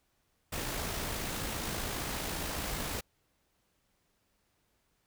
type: noise with amplitude modulation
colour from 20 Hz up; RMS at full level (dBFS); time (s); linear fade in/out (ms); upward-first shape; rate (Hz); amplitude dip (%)
pink; -35; 0.52-3.01; 10; sine; 54.8; 30
effects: pink hiss -75 dBFS RMS until 5.06 s